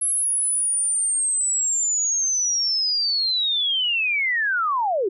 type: linear sweep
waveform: sine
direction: down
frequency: 11000 to 349.2 Hz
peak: -19 dBFS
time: 0.01-5.09 s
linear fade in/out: 10 ms
effects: none